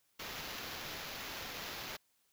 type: noise with sample-and-hold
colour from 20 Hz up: violet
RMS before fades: -44 dBFS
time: 0.19-1.97 s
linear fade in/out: 10 ms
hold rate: 8820 Hz
effects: white hiss -75 dBFS RMS until 2.32 s